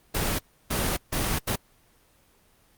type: noise bursts at uneven times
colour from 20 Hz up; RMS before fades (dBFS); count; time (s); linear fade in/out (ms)
pink; -26; 4; 0.14-0.39 / 0.7-0.97 / 1.12-1.39 / 1.47-1.56; 10
effects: pink hiss -61 dBFS RMS until 2.77 s + Opus 24 kbps